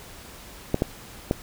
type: clicks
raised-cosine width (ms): 2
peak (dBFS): -7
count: 3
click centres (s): 0.744 / 0.821 / 1.311
effects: pink hiss -44 dBFS RMS until 1.42 s